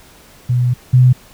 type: tone pair in turn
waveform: sine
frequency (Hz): 123.47 / 126.58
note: B2 / B2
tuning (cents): 0 / +43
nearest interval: unison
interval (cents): 43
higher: second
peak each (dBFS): -11 / -5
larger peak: second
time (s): 0.49-0.74 / 0.93-1.13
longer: first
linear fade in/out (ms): 10
effects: pink hiss -44 dBFS RMS until 1.33 s